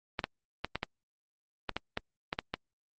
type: clicks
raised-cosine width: 0.3 ms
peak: -15 dBFS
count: 11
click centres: 0.192 / 0.241 / 0.646 / 0.756 / 0.831 / 1.693 / 1.766 / 1.974 / 2.329 / 2.389 / 2.54 s
effects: Opus 32 kbps